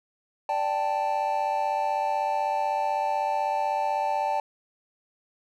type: chord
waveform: triangle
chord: D suspended fourth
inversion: none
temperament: equal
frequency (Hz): 587.3 / 784 / 880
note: D5 / G5 / A5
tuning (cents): 0 / 0 / 0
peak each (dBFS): -29 / -26 / -25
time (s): 0.49-4.4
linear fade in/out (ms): 2
effects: none